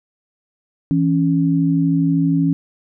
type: tone pair together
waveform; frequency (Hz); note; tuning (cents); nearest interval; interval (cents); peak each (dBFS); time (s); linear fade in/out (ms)
sine; 164.56 / 277.2; E3 / C#4; -3 / 0; major sixth; 903; -16; 0.91-2.53; 0
effects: none